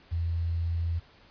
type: tone with quantisation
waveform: sine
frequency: 84 Hz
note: E2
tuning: 33 cents sharp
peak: -26 dBFS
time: 0.11-1 s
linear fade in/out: 20 ms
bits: 9
effects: pink hiss -57 dBFS RMS until 1.3 s + resampled to 11025 Hz